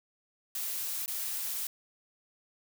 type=noise with dropouts; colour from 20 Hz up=blue; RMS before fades=-35 dBFS; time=0.55-1.67 s; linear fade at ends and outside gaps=2 ms; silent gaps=1.06-1.079 s; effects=none